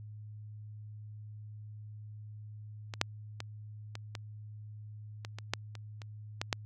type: clicks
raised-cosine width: 0.2 ms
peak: -22 / -8 / -21 / -24 / -22 / -24 / -25 / -12 / -29 / -29 / -15 / -11 dBFS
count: 12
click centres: 2.938 / 3.014 / 3.404 / 3.954 / 4.152 / 5.249 / 5.386 / 5.536 / 5.753 / 6.018 / 6.415 / 6.528 s
effects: added 106 Hz sine -44 dBFS peak until 6.65 s